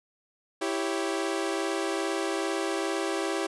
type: chord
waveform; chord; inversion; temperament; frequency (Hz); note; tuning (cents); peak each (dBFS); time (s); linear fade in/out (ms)
sawtooth; C# diminished; first; equal; 329.6 / 392 / 554.4; E4 / G4 / C#5; 0 / 0 / 0; -27 / -27 / -31; 0.61-3.47; 10
effects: resampled to 24000 Hz

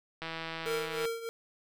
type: click train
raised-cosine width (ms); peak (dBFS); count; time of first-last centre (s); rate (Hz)
0.3; -22; 137; 0.22-1.054; 163
type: tone with tremolo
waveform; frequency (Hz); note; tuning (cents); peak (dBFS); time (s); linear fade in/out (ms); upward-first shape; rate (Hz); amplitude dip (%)
square; 459; A#4; -27; -30; 0.66-1.29; 0; triangle; 3.2; 80
effects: none

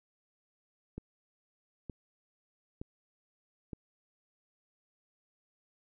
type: click train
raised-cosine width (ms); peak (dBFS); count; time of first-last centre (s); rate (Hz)
3; -27; 4; 0.98-3.732; 1.09
effects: none

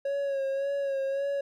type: tone with vibrato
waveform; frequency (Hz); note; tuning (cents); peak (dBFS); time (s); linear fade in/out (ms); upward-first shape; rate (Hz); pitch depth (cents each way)
triangle; 551; C#5; -11; -25; 0.05-1.41; 5; sine; 1.8; 36
effects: none

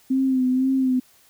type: tone with vibrato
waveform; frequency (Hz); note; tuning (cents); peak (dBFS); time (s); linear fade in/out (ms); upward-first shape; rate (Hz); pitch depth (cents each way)
sine; 260; C4; -11; -17; 0.1-1; 10; sine; 2; 42
effects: white hiss -56 dBFS RMS until 1.29 s

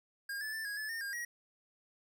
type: tone with pitch steps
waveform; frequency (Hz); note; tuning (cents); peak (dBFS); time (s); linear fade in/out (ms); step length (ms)
square; 1618 / 1737 / 1770 / 1655 / 1729 / 1823 / 1613 / 1902; G#6 / A6 / A6 / G#6 / A6 / A#6 / G6 / A#6; -46 / -23 / +10 / -6 / -31 / -39 / +49 / +34; -38; 0.29-1.25; 5; 120
effects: none

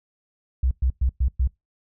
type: tone bursts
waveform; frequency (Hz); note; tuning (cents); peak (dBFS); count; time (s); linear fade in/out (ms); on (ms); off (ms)
sine; 63.8; C2; -43; -17; 5; 0.63-1.475; 5; 81; 110
effects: noise-tail reverb RT60 0.2 s tail -24 dB re dry

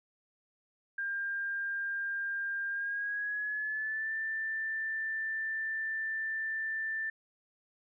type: tone with pitch glide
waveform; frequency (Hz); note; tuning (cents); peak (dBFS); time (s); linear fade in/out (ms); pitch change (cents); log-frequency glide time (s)
sine; 1600 to 1775.3; G6 to A6; +35 to +15; -32; 0.98-7.1; 5; +180; 2.69-4.13
effects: none

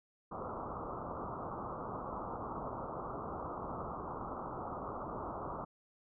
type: low-pass noise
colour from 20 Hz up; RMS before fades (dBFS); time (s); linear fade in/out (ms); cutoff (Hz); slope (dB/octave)
white; -42; 0.31-5.65; 10; 1300; 96
effects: none

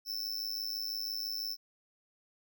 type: tone with amplitude modulation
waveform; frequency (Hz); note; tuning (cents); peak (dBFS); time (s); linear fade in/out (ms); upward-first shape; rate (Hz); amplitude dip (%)
square; 5310; E8; +12; -31; 0.05-1.57; 50; sine; 106; 100
effects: none

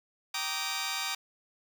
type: chord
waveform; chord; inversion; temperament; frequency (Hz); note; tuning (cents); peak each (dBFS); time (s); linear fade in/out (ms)
10% pulse; Eb major seventh; first; just; 777.8 / 933.4 / 1166.7 / 1244.5; G5 / Bb5 / D6 / Eb6; -14 / +2 / -12 / 0; -30; 0.34-1.15; 5
effects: none

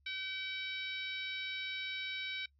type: harmonic tone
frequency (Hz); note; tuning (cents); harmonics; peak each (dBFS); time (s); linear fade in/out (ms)
765; G5; -42; 2 / 3 / 4 / 5 / 6 / 7; -47 / -41 / -47 / -43 / -53 / -53; 0.06-2.46; 5
effects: noise-tail reverb RT60 0.1 s tail -21 dB re dry + added 70 Hz sine -68 dBFS peak until 2.59 s

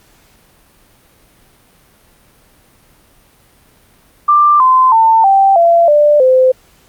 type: tone with pitch steps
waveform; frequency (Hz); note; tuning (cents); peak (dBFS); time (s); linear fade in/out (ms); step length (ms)
sine; 1184 / 1030.7 / 897.3 / 781.1 / 680 / 592 / 515.4; D6 / C6 / A5 / G5 / F5 / D5 / C5; +14 / -26 / +34 / -6 / -46 / +14 / -26; -5; 4.28-6.52; 10; 320
effects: pink hiss -49 dBFS RMS until 6.88 s + Opus 48 kbps

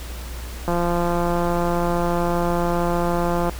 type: click train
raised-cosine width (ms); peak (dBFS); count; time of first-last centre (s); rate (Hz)
1; -9; 488; 0.68-3.495; 173
effects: added 60 Hz sine -30 dBFS peak until 3.59 s + pink hiss -38 dBFS RMS until 3.59 s

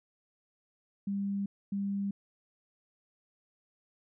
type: tone pair in turn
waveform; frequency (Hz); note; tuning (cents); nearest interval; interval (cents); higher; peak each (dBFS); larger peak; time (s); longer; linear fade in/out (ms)
sine; 199.1 / 199.1; G3 / G3; +27 / +27; unison; 0; neither; -30 / -30; neither; 1.07-1.46 / 1.72-2.11; neither; 5
effects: none

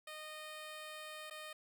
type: tone with dropouts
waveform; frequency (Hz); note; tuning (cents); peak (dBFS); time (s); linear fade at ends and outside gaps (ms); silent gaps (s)
10% pulse; 616; D#5; -17; -38; 0.07-1.53; 5; 1.3-1.308
effects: none

